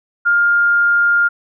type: tone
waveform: sine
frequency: 1407 Hz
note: F6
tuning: 12 cents sharp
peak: -10 dBFS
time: 0.25-1.29 s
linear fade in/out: 20 ms
effects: none